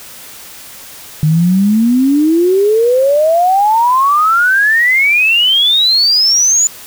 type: exponential sweep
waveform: sine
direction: up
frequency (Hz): 150 to 7040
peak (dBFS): -7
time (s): 1.23-6.67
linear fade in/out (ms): 0
effects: white hiss -33 dBFS RMS until 6.86 s

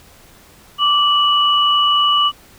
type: tone pair together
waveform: sine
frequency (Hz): 1168.7 / 2945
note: D6 / F#7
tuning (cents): -9 / -9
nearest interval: octave + major third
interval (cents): 1600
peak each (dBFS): -14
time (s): 0.78-2.32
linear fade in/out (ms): 50
effects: pink hiss -46 dBFS RMS until 2.58 s

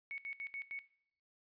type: tone bursts at uneven times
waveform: sine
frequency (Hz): 2217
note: C#7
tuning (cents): 0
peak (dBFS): -40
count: 5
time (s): 0.11-0.18 / 0.25-0.33 / 0.4-0.47 / 0.54-0.62 / 0.71-0.79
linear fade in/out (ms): 0
effects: noise-tail reverb RT60 0.6 s tail -17 dB re dry + resampled to 11025 Hz

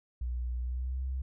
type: tone with pitch glide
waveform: sine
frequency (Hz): 60.9 to 65.27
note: B1 to C2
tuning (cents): -24 to -4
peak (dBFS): -31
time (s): 0.21-1.22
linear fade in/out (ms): 5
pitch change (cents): +120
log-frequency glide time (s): 0.59-1.04
effects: none

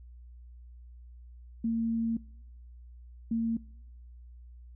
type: tone bursts at uneven times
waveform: sine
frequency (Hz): 228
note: A#3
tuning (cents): -38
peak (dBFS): -26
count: 2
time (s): 1.64-2.17 / 3.31-3.57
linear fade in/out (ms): 5
effects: noise-tail reverb RT60 0.8 s tail -23 dB re dry + added 60 Hz sine -47 dBFS peak until 4.75 s

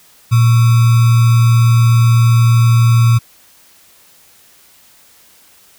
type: tone with sample-and-hold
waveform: sine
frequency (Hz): 116.54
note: A#2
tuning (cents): 0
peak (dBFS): -6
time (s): 0.31-3.19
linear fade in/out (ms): 20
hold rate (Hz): 1225
effects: white hiss -47 dBFS RMS until 5.78 s

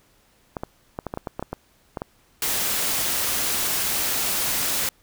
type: clicks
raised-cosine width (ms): 1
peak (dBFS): -14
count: 12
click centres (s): 0.568 / 0.635 / 0.989 / 1.067 / 1.139 / 1.174 / 1.272 / 1.395 / 1.426 / 1.53 / 1.972 / 2.019
type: noise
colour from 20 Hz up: white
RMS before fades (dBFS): -24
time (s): 2.42-4.89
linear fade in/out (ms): 2
effects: pink hiss -60 dBFS RMS until 5.02 s

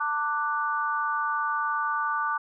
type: chord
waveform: sine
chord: D major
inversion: second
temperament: equal with one note detuned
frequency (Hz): 894.3 / 1174.7 / 1480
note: A5 / D6 / F#6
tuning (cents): +28 / 0 / 0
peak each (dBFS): -31 / -27 / -30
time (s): 0-2.38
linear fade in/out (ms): 10
effects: none

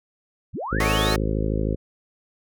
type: linear sweep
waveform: sine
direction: up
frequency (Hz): 30.87 to 4312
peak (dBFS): -27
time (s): 0.53-1.15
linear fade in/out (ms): 20
type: harmonic tone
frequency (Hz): 53.1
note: G#1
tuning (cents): +39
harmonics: 1 / 2 / 3 / 4 / 5 / 6 / 7 / 8 / 9 / 10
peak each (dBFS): -25 / -28 / -30 / -31 / -32 / -33 / -33 / -34 / -35 / -35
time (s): 0.71-1.76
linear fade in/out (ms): 20
type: chord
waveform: 15% pulse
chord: D# half-diminished seventh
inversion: first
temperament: equal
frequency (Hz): 370 / 440 / 554.4 / 622.3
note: F#4 / A4 / C#5 / D#5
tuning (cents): 0 / 0 / 0 / 0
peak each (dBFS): -22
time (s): 0.8-1.16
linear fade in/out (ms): 2
effects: none

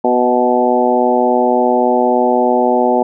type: harmonic tone with a mistuned harmonic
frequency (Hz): 123.47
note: B2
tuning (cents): 0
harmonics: 2 / 3 / 4 / 5 / 6 / 7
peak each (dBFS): -17 / -17 / -17 / -17 / -17 / -17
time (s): 0.04-3.03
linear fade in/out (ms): 5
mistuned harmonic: 5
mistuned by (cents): +17
effects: none

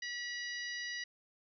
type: harmonic tone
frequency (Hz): 968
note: B5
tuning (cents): -35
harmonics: 2 / 3 / 4 / 5 / 6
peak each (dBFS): -40 / -48 / -49 / -46 / -50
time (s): 0.02-1.04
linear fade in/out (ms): 5
effects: none

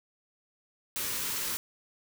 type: band-stop noise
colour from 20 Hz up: white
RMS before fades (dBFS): -33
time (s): 0.96-1.57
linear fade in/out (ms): 0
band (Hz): 590 to 840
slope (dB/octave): 96
effects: none

